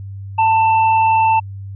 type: tone with hard clipping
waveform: sine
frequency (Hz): 889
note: A5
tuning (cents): +18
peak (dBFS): -12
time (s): 0.38-1.4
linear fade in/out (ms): 10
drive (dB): 6
effects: added 98 Hz sine -27 dBFS peak until 1.75 s + resampled to 8000 Hz